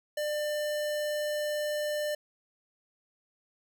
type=tone; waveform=square; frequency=597 Hz; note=D5; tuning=28 cents sharp; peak=-30 dBFS; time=0.17-2.15 s; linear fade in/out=5 ms; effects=none